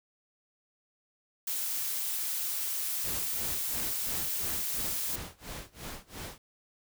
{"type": "noise", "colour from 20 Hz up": "blue", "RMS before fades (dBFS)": -33, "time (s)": [1.47, 5.16], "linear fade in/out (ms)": 5}
{"type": "noise with tremolo", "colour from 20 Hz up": "pink", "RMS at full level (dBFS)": -40, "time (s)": [3.04, 6.38], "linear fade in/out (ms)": 2, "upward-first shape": "sine", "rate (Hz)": 2.9, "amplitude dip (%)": 95}
{"effects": []}